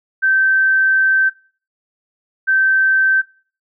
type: tone pair in turn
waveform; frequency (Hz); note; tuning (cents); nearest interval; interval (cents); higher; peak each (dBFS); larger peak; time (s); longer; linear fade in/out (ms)
sine; 1551 / 1551; G6 / G6; -19 / -19; unison; 0; neither; -11; neither; 0.22-1.3 / 2.47-3.22; first; 20
effects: noise-tail reverb RT60 0.4 s tail -20 dB re dry